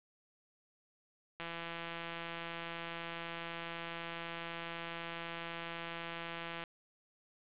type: click train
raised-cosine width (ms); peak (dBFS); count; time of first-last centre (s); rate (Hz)
0.3; -26; 881; 1.4-6.638; 168
effects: resampled to 8000 Hz + 9-bit